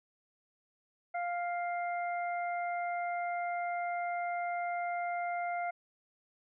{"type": "harmonic tone", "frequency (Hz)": 700, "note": "F5", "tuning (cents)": 4, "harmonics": [1, 2, 3], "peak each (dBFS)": [-33, -43, -42], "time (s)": [1.14, 5.71], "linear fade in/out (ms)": 10, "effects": []}